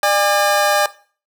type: tone pair together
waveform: 25% pulse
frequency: 598 / 812.7 Hz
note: D5 / G#5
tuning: +31 / -38 cents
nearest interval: perfect fourth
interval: 531 cents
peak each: -12 dBFS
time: 0.03-0.86 s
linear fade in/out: 2 ms
effects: noise-tail reverb RT60 0.4 s tail -17 dB re dry